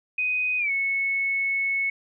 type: tone with pitch glide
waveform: sine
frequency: 2500 to 2202 Hz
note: D#7 to C#7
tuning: +8 to -12 cents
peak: -22 dBFS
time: 0.18-1.9 s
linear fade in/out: 5 ms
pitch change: -220 cents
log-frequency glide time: 0.58-0.71 s
effects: none